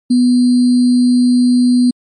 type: tone with sample-and-hold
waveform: sine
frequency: 246.9 Hz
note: B3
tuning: in tune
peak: -7 dBFS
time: 0.1-1.91 s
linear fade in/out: 10 ms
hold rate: 4410 Hz
effects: MP3 48 kbps